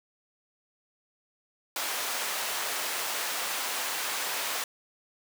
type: high-pass noise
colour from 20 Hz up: pink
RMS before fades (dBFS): -32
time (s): 1.76-4.64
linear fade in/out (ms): 2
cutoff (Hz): 770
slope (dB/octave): 12
effects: none